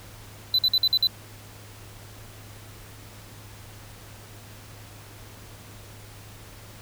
triangle tone bursts, 4011 Hz, B7, 26 cents sharp, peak -16 dBFS, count 6, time 0.54-1.071 s, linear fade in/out 2 ms, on 46 ms, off 51 ms, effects added 104 Hz sine -46 dBFS peak until 6.81 s + pink hiss -47 dBFS RMS until 6.81 s

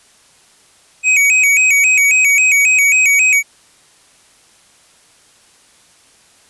square tone with vibrato, 2386 Hz, D7, 27 cents sharp, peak -9 dBFS, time 1.03-3.43 s, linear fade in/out 50 ms, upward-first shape square, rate 3.7 Hz, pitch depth 98 cents each way, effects white hiss -49 dBFS RMS until 6.49 s + resampled to 24000 Hz

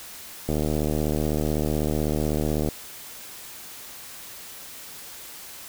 click train, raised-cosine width 2 ms, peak -12 dBFS, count 168, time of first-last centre 0.49-2.687 s, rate 76 Hz, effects white hiss -41 dBFS RMS until 5.68 s

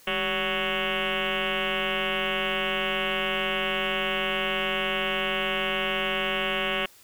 sine tone with frequency modulation, 1661.2 Hz, G#6, in tune, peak -24 dBFS, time 0.07-6.86 s, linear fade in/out 5 ms, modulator 182 Hz, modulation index 7.9, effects white hiss -54 dBFS RMS until 7.03 s

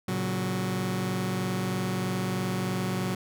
sawtooth chord, F# major, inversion first, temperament just, 115.62 / 138.75 / 185 Hz, A#2 / C#3 / F#3, -14 / +2 / 0 cents, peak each -29 / -31 / -25 dBFS, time 0.08-3.15 s, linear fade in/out 5 ms, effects none

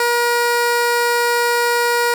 15% pulse tone, 477.1 Hz, A#4, 40 cents sharp, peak -8 dBFS, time 0-2.14 s, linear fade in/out 2 ms, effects none

